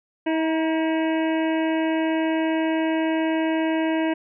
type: harmonic tone with a mistuned harmonic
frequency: 320.9 Hz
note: E4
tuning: 46 cents flat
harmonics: 1 / 2 / 3 / 5 / 6 / 7 / 8 / 9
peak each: -21 / -27 / -31 / -35 / -37 / -38 / -39 / -40 dBFS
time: 0.26-4.14 s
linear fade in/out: 10 ms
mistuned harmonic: 3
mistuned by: -28 cents
effects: none